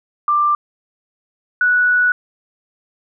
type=tone pair in turn; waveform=sine; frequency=1184 / 1473.3 Hz; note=D6 / F#6; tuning=+14 / -8 cents; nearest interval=major third; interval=378 cents; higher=second; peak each=-12 / -11 dBFS; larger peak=second; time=0.28-0.55 / 1.61-2.12 s; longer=second; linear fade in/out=2 ms; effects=none

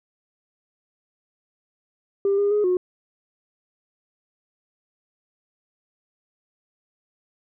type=tone with pitch steps; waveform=sine; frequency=396.9 / 405.8 / 417.3 / 363.2 Hz; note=G4 / G#4 / G#4 / F#4; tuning=+22 / -40 / +8 / -32 cents; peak=-16 dBFS; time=2.25-2.77 s; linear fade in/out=2 ms; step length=130 ms; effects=tanh soft clip ceiling -14 dBFS

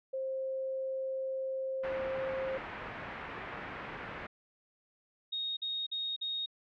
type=tone; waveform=sine; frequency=529 Hz; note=C5; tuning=19 cents sharp; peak=-33 dBFS; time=0.13-2.58 s; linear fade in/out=10 ms
type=low-pass noise; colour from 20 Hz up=white; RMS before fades=-43 dBFS; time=1.83-4.27 s; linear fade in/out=10 ms; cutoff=2100 Hz; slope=24 dB/octave
type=tone bursts; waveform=sine; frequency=3729 Hz; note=A#7; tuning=in tune; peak=-33 dBFS; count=4; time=5.32-6.461 s; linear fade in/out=10 ms; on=250 ms; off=47 ms
effects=none

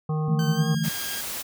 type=harmonic tone; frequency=154.7 Hz; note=D#3; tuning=10 cents flat; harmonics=1 / 3 / 5 / 7 / 8; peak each=-23 / -34 / -37 / -39 / -44 dBFS; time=0.09-0.75 s; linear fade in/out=5 ms
type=chord; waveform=sine; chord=D suspended second; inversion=none; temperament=just; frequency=146.83 / 165.19 / 220.2 Hz; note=D3 / E3 / A3; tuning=0 / +4 / +2 cents; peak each=-29 / -25 / -29 dBFS; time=0.28-0.89 s; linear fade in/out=5 ms
type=tone with pitch glide; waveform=15% pulse; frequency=1539 to 1623.9 Hz; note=G6 to G#6; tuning=-32 to -39 cents; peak=-27 dBFS; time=0.39-1.21 s; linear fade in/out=2 ms; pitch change=+93 cents; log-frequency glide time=0.53-0.66 s
type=noise; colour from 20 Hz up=white; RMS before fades=-32 dBFS; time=0.83-1.43 s; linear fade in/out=20 ms
effects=none

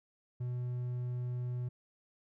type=tone; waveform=triangle; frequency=123.47 Hz; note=B2; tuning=in tune; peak=-32 dBFS; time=0.4-1.69 s; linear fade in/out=10 ms; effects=none

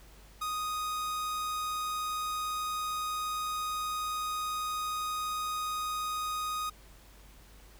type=tone; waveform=45% pulse; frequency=1244.5 Hz; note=D#6; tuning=in tune; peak=-32 dBFS; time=0.41-6.7 s; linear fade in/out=10 ms; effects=added 50 Hz sine -54 dBFS peak until 7.79 s + pink hiss -58 dBFS RMS until 7.79 s

